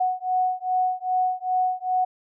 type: beating tone pair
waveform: sine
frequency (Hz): 737 / 739.5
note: F#5 / F#5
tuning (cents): -7 / -1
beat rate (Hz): 2.5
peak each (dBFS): -24 / -24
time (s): 0-2.05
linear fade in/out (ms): 10
effects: none